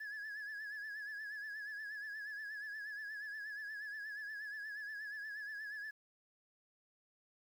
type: tone with vibrato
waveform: sine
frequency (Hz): 1700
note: G#6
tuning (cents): +40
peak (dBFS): -40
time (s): 0-5.91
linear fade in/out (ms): 10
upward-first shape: triangle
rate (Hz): 8.4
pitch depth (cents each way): 77
effects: tanh soft clip ceiling -41 dBFS + 11-bit